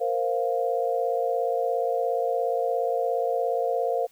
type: chord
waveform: sine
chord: Bb suspended second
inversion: none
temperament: equal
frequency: 466.2 / 523.3 / 698.5 Hz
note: Bb4 / C5 / F5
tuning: 0 / 0 / 0 cents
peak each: -27 dBFS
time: 0-4.07 s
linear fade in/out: 20 ms
effects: white hiss -60 dBFS RMS until 4.11 s